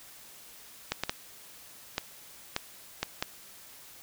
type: clicks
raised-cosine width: 0.2 ms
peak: -11 dBFS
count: 7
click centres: 0.92 / 1.036 / 1.095 / 1.981 / 2.564 / 3.03 / 3.225 s
effects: white hiss -51 dBFS RMS until 4.02 s